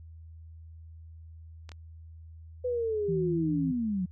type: clicks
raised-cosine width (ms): 0.2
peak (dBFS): -28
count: 2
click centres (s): 1.692 / 1.718
type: linear sweep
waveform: sine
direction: down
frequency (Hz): 504 to 174.61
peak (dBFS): -27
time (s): 2.64-4.06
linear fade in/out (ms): 10
type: tone with vibrato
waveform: sine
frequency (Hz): 162.7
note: E3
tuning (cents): -22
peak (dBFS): -29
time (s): 3.08-3.72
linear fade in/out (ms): 10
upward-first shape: sine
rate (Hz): 7.1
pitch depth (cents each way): 25
effects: added 81 Hz sine -45 dBFS peak until 4.11 s